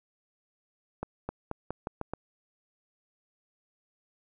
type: accelerating click train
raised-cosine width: 1 ms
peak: -19 dBFS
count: 7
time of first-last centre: 1.03-2.136 s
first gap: 260 ms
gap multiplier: 0.86
effects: none